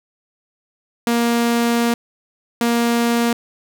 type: tone bursts at uneven times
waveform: sawtooth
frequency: 235.2 Hz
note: A#3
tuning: 16 cents sharp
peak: -11 dBFS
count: 2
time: 1.07-1.94 / 2.61-3.33 s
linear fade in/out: 2 ms
effects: none